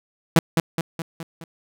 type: tone with echo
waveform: sawtooth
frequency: 164.81 Hz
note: E3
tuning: in tune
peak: -7 dBFS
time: 0.36-0.39 s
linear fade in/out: 2 ms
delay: 210 ms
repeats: 5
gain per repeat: -5 dB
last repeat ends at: 1.44 s
effects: none